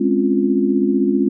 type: chord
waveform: sine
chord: Db major seventh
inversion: second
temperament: equal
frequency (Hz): 207.7 / 261.6 / 277.2 / 349.2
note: Ab3 / C4 / Db4 / F4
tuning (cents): 0 / 0 / 0 / 0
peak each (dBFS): -19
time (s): 0-1.29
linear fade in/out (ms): 10
effects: none